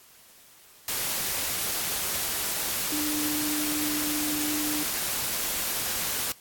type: tone in noise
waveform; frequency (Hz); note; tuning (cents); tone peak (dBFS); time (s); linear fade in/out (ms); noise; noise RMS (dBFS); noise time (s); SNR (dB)
sine; 300; D4; +37; -29; 2.92-4.83; 2; white; -29; 0.88-6.32; -3
effects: white hiss -54 dBFS RMS until 6.4 s + AAC 64 kbps